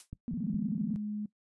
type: noise with exponential decay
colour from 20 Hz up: blue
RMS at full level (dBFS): -43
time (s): 0-0.1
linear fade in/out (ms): 1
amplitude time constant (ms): 20
type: click train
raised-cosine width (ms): 5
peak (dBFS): -29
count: 3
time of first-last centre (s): 0.13-0.542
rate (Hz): 4.85
type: tone with vibrato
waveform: sine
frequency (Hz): 200.2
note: G3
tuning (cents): +37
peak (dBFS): -32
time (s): 0.28-0.96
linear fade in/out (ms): 0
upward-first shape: square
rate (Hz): 16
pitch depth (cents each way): 300
type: tone with pitch glide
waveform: sine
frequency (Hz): 205.8 to 209.6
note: G#3 to G#3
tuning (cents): -16 to +16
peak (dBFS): -33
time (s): 0.42-1.26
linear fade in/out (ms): 5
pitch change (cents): +32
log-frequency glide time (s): 0.56-0.91
effects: noise-tail reverb RT60 0.1 s tail -19 dB re dry + resampled to 24000 Hz